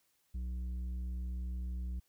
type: tone with tanh clipping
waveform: sine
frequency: 61.74 Hz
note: B1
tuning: in tune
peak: -37 dBFS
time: 0.34-2 s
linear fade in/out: 10 ms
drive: 7 dB
effects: white hiss -75 dBFS RMS until 2.08 s